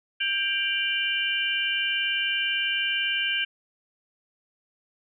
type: tone cluster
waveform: sine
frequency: 1589 / 2360 / 2798 / 3048 Hz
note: G6 / D7 / F7 / G7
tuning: +23 / +8 / +3 / -49 cents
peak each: -29 dBFS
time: 0.2-3.45 s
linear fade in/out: 10 ms
effects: none